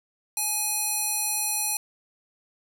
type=tone with band-pass filter; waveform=square; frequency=837 Hz; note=G#5; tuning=13 cents sharp; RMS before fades=-27 dBFS; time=0.37-1.77 s; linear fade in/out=2 ms; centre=11000 Hz; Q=1.7; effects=none